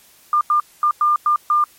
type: tone bursts at uneven times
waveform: sine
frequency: 1200 Hz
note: D6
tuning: 37 cents sharp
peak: -12 dBFS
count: 6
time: 0.33-0.41 / 0.5-0.6 / 0.83-0.91 / 1.01-1.16 / 1.26-1.36 / 1.5-1.64 s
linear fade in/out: 2 ms
effects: white hiss -50 dBFS RMS until 1.78 s + MP3 64 kbps